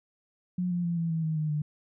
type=tone with pitch steps; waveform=sine; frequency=180 / 175.38 / 170.88 / 166.5 / 162.23 / 158.06 / 154.01 / 150.06 Hz; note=F#3 / F3 / F3 / E3 / E3 / D#3 / D#3 / D3; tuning=-47 / +8 / -37 / +18 / -27 / +28 / -17 / +38 cents; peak=-26 dBFS; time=0.58-1.62 s; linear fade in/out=5 ms; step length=130 ms; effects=none